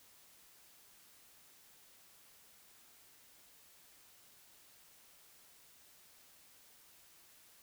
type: silence
effects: white hiss -63 dBFS RMS until 7.62 s